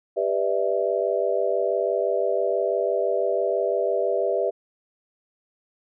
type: chord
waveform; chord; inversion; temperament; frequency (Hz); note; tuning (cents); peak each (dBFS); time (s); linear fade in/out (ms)
sine; E minor seventh; first; just; 395.6 / 494.4 / 593.3 / 659.3; G4 / B4 / D5 / E5; +16 / +2 / +18 / 0; -26; 0.16-4.51; 20
effects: none